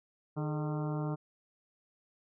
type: harmonic tone with a mistuned harmonic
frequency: 151.9 Hz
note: D#3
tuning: 41 cents flat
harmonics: 1 / 2 / 3 / 4 / 5 / 6 / 7 / 8 / 9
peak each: -33 / -39 / -43 / -45 / -47 / -49 / -50 / -51 / -52 dBFS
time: 0.36-1.16 s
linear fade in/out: 20 ms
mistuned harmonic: 3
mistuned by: -100 cents
effects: none